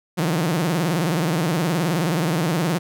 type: tone with vibrato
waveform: sawtooth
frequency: 165.7 Hz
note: E3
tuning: 9 cents sharp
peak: -15 dBFS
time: 0.17-2.79 s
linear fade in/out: 20 ms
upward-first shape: sine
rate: 19 Hz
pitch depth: 190 cents each way
effects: none